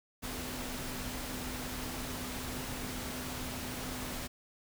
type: tone in noise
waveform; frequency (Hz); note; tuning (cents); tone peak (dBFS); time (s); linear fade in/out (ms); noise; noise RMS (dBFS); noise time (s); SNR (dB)
sine; 252.3; B3; +37; -44; 0.22-4.28; 20; pink; -40; 0.22-4.28; -7
effects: none